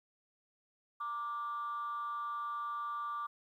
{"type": "tone with frequency modulation", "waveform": "sine", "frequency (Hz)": 1174.7, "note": "D6", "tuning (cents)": 0, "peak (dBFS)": -35, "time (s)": [1, 3.27], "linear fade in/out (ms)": 10, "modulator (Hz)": 249, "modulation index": 0.4, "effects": ["tanh soft clip ceiling -32 dBFS", "12-bit"]}